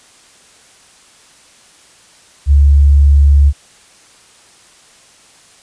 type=tone; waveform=sine; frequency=71 Hz; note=C#2; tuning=42 cents sharp; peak=-4 dBFS; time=2.46-3.53 s; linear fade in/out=50 ms; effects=white hiss -45 dBFS RMS until 5.62 s + resampled to 22050 Hz